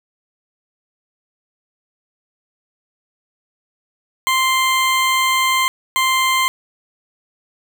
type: tone bursts at uneven times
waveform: 20% pulse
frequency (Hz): 1046.5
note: C6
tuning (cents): 0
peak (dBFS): -9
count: 2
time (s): 4.27-5.68 / 5.96-6.48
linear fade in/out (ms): 0
effects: none